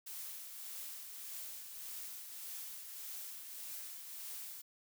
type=noise with tremolo; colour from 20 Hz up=blue; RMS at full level=-45 dBFS; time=0.06-4.62 s; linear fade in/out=10 ms; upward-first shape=triangle; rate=1.7 Hz; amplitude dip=45%; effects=none